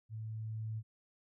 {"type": "tone with level ramp", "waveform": "sine", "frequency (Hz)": 110, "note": "A2", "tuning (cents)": 0, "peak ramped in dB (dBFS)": [-40, -36], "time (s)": [0.09, 0.83], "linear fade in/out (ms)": 50, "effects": []}